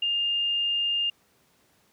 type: tone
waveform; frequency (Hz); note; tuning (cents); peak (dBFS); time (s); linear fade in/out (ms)
sine; 2814; F7; +12; -23; 0.02-1.1; 5
effects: pink hiss -64 dBFS RMS until 1.92 s + high-pass 100 Hz 12 dB/octave